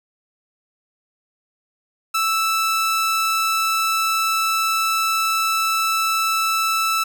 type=tone; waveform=sawtooth; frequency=1318.5 Hz; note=E6; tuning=in tune; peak=-14 dBFS; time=2.14-7.04 s; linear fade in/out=10 ms; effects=none